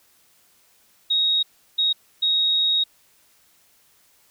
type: tone bursts at uneven times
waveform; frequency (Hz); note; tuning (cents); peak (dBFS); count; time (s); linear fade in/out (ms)
sine; 3768; A#7; +18; -17; 3; 1.1-1.43 / 1.78-1.93 / 2.22-2.84; 10
effects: white hiss -59 dBFS RMS until 4.3 s